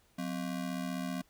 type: ring-modulated tone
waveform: square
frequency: 220 Hz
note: A3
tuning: in tune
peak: -32 dBFS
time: 0.18-1.22 s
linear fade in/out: 10 ms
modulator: 37.7 Hz
effects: pink hiss -68 dBFS RMS until 1.29 s